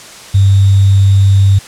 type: tone with sample-and-hold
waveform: sine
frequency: 98 Hz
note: G2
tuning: in tune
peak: -4 dBFS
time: 0.34-1.59 s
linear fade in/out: 10 ms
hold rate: 3675 Hz
effects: white hiss -32 dBFS RMS until 1.67 s + low-pass 8000 Hz 12 dB/octave